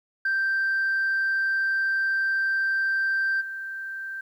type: tone with level steps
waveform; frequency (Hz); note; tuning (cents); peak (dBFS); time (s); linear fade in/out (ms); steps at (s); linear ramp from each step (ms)
sine; 1568; G6; 0; -20 / -31; 0.25-4.21; 5; 3.4; 20
effects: tanh soft clip ceiling -19 dBFS + 10-bit